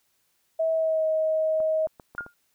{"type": "tone with pitch glide", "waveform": "sine", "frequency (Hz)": [647, 631.5], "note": ["E5", "D#5"], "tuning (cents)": [-32, 26], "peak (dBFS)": -21, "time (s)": [0.59, 1.87], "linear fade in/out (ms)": 10, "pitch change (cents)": -42, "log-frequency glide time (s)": [0.72, 1.06]}
{"type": "clicks", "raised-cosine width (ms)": 1, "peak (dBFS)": -29, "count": 6, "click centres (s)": [1.603, 1.871, 1.998, 2.15, 2.208, 2.264]}
{"type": "tone with exponential decay", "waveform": "sine", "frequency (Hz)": 1417, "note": "F6", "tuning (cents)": 25, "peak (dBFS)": -25, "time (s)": [2.18, 2.34], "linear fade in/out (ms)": 1, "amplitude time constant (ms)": 33}
{"effects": ["white hiss -70 dBFS RMS until 2.54 s"]}